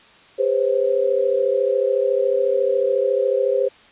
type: tone cluster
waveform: sine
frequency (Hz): 400.7 / 500 / 534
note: G4 / B4 / C5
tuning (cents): +38 / +21 / +35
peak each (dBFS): -22 / -21 / -19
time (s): 0.38-3.69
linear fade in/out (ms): 20
effects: white hiss -49 dBFS RMS until 3.91 s + resampled to 8000 Hz